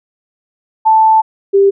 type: tone pair in turn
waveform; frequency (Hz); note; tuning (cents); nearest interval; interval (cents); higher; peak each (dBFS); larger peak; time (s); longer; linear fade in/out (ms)
sine; 880 / 395.2; A5 / G4; 0 / +14; octave + major second; 1386; first; -5; neither; 0.85-1.22 / 1.53-1.71; first; 20
effects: none